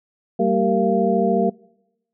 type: tone cluster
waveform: sine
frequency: 193.8 / 227.5 / 389.2 / 463.7 / 686 Hz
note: G3 / A#3 / G4 / A#4 / F5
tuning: -20 / -42 / -12 / -9 / -31 cents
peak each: -22 dBFS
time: 0.39-1.5 s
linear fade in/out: 10 ms
effects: noise-tail reverb RT60 0.9 s tail -24 dB re dry